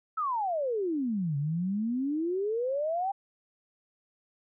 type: exponential two-way sweep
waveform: sine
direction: down then up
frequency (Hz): 1333 to 138.59 to 804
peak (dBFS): -27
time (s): 0.17-3.12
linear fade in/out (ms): 10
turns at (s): 1.37
effects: none